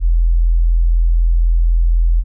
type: tone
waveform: sine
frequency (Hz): 42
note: E1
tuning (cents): +33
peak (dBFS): -9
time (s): 0-2.24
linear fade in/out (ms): 50
effects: none